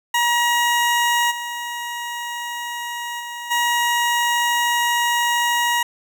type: tone with level steps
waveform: 20% pulse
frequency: 953 Hz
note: A#5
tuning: 38 cents sharp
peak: -11 / -21 / -24 / -12 dBFS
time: 0.14-5.83 s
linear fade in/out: 5 ms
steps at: 1.3 / 3.19 / 3.5 s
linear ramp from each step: 20 ms
effects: none